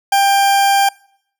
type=tone; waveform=40% pulse; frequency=793 Hz; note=G5; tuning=20 cents sharp; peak=-9 dBFS; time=0.12-0.89 s; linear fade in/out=5 ms; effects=noise-tail reverb RT60 0.7 s tail -26 dB re dry